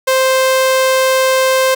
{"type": "tone", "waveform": "sawtooth", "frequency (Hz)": 523.3, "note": "C5", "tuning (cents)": 0, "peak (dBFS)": -6, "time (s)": [0.07, 1.75], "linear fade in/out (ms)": 10, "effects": []}